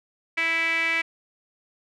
sawtooth tone with band-pass filter, 329.6 Hz, E4, in tune, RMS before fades -24 dBFS, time 0.37-1.02 s, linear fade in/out 10 ms, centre 2200 Hz, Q 9, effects none

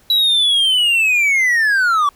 triangle linear sweep, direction down, 3934 to 1122 Hz, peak -10 dBFS, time 0.1-2.09 s, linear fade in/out 2 ms, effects pink hiss -52 dBFS RMS until 2.15 s

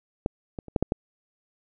clicks, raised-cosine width 2 ms, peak -11 / -20 / -28 / -8 / -8 / -10 dBFS, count 6, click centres 0.261 / 0.588 / 0.683 / 0.762 / 0.826 / 0.921 s, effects none

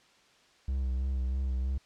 triangle tone with vibrato, 65.1 Hz, C2, 8 cents flat, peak -26 dBFS, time 0.68-1.78 s, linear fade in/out 5 ms, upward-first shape sine, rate 3.1 Hz, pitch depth 42 cents each way, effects white hiss -62 dBFS RMS until 1.85 s + low-pass 5000 Hz 12 dB/octave

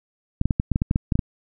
clicks, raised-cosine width 5 ms, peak -7 dBFS, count 12, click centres 0.414 / 0.456 / 0.508 / 0.599 / 0.717 / 0.759 / 0.819 / 0.911 / 0.959 / 1.122 / 1.155 / 1.192 s, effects none

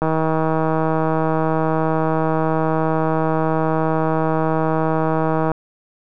click train, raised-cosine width 1 ms, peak -6 dBFS, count 875, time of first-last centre 0.02-5.517 s, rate 159 Hz, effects none

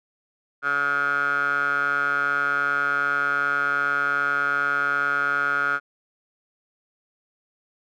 15% pulse tone with band-pass filter, 142.6 Hz, C#3, 49 cents sharp, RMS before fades -23 dBFS, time 0.62-5.8 s, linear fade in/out 50 ms, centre 1400 Hz, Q 9, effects none

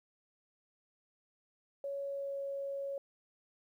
sine tone with pitch glide, 558 to 554.5 Hz, C#5 to C#5, +11 to 0 cents, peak -36 dBFS, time 1.84-2.98 s, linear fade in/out 2 ms, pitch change -11 cents, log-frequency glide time 2.01-2.4 s, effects 12-bit

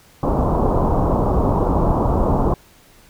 pink low-pass noise, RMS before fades -17 dBFS, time 0.23-2.54 s, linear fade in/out 2 ms, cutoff 1100 Hz, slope 48 dB/octave, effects pink hiss -50 dBFS RMS until 3.09 s

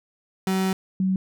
35% pulse / sine tone pair in turn, 189.4 / 188.68 Hz, F#3 / F#3, +41 / +34 cents, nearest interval unison, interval 7 cents, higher first, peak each -19 dBFS, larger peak neither, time 0.47-0.73 / 1-1.16 s, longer first, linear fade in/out 2 ms, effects none

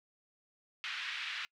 white band-pass noise, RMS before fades -40 dBFS, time 0.84-1.45 s, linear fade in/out 0 ms, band 1400 to 3400 Hz, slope 24 dB/octave, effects noise-tail reverb RT60 0.1 s tail -25 dB re dry

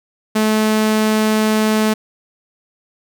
sawtooth tone, 216.4 Hz, A3, 29 cents flat, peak -9 dBFS, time 0.35-1.94 s, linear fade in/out 10 ms, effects none

